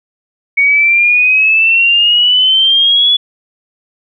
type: exponential sweep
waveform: sine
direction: up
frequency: 2228 to 3427 Hz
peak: -6 dBFS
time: 0.57-3.17 s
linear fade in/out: 10 ms
effects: none